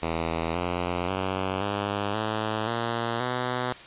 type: tone with pitch steps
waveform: 5% pulse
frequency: 82.41 / 88.32 / 94.66 / 101.46 / 108.74 / 116.55 / 124.91 Hz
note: E2 / F2 / F#2 / G#2 / A2 / A#2 / B2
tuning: 0 / +20 / +40 / -40 / -20 / 0 / +20 cents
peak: -15 dBFS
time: 0.02-3.73 s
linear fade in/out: 5 ms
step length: 530 ms
effects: white hiss -44 dBFS RMS until 3.86 s + resampled to 8000 Hz